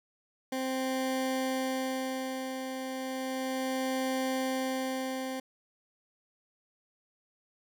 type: tone with tremolo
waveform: 20% pulse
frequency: 261.6 Hz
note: C4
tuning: in tune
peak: -24 dBFS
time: 0.52-5.4 s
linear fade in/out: 5 ms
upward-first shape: sine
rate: 0.34 Hz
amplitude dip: 50%
effects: none